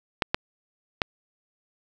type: clicks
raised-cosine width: 0.3 ms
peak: -5 dBFS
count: 3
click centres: 0.222 / 0.345 / 1.018 s
effects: none